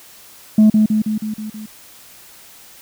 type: tone with echo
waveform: sine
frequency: 215.1 Hz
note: A3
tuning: 39 cents flat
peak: -4 dBFS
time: 0.58-0.7 s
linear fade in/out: 5 ms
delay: 160 ms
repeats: 6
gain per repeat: -4 dB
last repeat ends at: 1.66 s
effects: tanh soft clip ceiling -5 dBFS + white hiss -43 dBFS RMS until 2.81 s